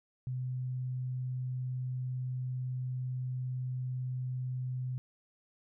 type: tone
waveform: sine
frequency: 127.3 Hz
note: C3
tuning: 47 cents flat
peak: -33 dBFS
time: 0.27-4.98 s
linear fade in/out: 0 ms
effects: none